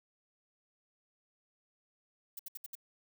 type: noise bursts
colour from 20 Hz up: violet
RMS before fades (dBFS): -43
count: 5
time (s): 2.37-2.753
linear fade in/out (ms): 5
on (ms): 23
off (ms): 67
effects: none